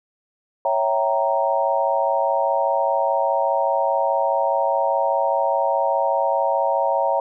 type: chord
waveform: sine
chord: C# diminished seventh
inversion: none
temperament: equal with one note detuned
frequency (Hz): 554.4 / 659.3 / 773.2 / 932.3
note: C#5 / E5 / G5 / Bb5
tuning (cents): 0 / 0 / -24 / 0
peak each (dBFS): -22 / -23 / -24 / -22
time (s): 0.65-7.2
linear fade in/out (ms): 2
effects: none